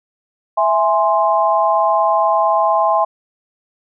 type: chord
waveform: sine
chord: E augmented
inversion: none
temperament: equal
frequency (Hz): 659.3 / 830.6 / 1046.5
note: E5 / G#5 / B#5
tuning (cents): 0 / 0 / 0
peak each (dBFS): -16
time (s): 0.57-3.05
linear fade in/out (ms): 10
effects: none